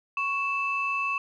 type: tone pair together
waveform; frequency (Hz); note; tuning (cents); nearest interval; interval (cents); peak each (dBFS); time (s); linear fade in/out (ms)
sine; 1108.7 / 2637; C#6 / E7; 0 / 0; octave + minor third; 1500; -28 / -27; 0.17-1.18; 2
effects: tanh soft clip ceiling -17 dBFS